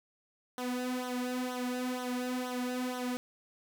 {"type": "tone with flanger", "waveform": "sawtooth", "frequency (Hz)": 250.3, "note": "B3", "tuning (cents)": 23, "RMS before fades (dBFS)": -35, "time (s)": [0.58, 3.17], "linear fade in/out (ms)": 0, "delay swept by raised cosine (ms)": [0.41, 3.11], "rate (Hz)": 2.1, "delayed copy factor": -0.75, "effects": ["10-bit"]}